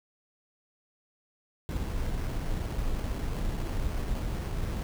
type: noise with sample-and-hold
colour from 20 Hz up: brown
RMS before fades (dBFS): -31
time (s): 1.69-4.83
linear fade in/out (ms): 0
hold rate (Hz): 3675
effects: none